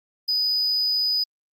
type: tone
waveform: sine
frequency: 4978 Hz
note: D#8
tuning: in tune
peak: -18 dBFS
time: 0.28-1.24 s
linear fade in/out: 10 ms
effects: tanh soft clip ceiling -17 dBFS + Opus 32 kbps